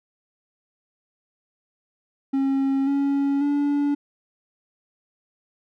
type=tone with pitch steps; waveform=triangle; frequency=271.3 / 279.2 / 287.4 Hz; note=C#4 / C#4 / D4; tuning=-37 / +13 / -37 cents; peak=-17 dBFS; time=2.33-3.95 s; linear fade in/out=10 ms; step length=540 ms; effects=none